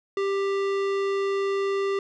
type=tone with tanh clipping; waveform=sine; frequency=394.2 Hz; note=G4; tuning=10 cents sharp; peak=-25 dBFS; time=0.17-1.99 s; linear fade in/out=2 ms; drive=18 dB; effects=none

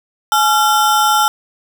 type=ring-modulated tone; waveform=square; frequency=1108.7 Hz; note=C#6; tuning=in tune; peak=-8 dBFS; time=0.32-1.28 s; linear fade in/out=0 ms; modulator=261 Hz; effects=none

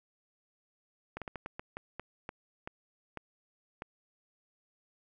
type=slowing click train; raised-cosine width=0.5 ms; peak=-24 dBFS; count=12; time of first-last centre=1.17-3.821 s; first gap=47 ms; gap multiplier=1.3; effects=none

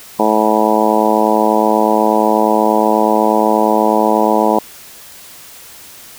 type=harmonic tone; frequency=108.3 Hz; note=A2; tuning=27 cents flat; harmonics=2 / 3 / 4 / 5 / 6 / 7 / 8 / 9; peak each=-18 / -18 / -18 / -18 / -18 / -18 / -18 / -18 dBFS; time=0.19-4.59 s; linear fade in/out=5 ms; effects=white hiss -37 dBFS RMS until 6.18 s

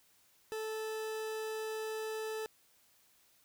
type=tone; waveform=40% pulse; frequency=437.4 Hz; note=A4; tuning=10 cents flat; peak=-36 dBFS; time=0.52-2.46 s; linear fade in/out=0 ms; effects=white hiss -68 dBFS RMS until 3.44 s

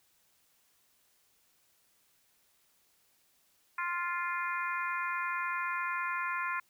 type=harmonic tone; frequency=349.2 Hz; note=F4; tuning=in tune; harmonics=3 / 4 / 5 / 6 / 7; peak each=-35 / -37 / -39 / -41 / -42 dBFS; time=3.78-6.6 s; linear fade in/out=5 ms; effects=white hiss -70 dBFS RMS until 6.69 s

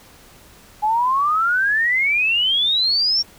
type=exponential sweep; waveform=sine; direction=up; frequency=830.6 to 5588 Hz; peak=-15 dBFS; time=0.82-3.23 s; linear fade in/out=20 ms; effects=pink hiss -47 dBFS RMS until 3.38 s

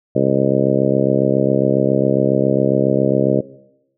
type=harmonic tone; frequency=67.3 Hz; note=C2; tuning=49 cents sharp; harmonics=2 / 3 / 4 / 5 / 6 / 7 / 8 / 9; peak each=-21 / -21 / -21 / -21 / -21 / -21 / -21 / -21 dBFS; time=0.15-3.41 s; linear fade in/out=10 ms; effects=noise-tail reverb RT60 0.9 s tail -20 dB re dry

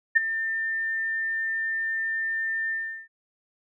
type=tone with ADSR envelope; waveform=sine; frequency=1798 Hz; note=A6; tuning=37 cents sharp; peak=-12 dBFS; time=0.15-3.08 s; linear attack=18 ms; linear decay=15 ms; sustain=-13 dB; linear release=370 ms; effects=none

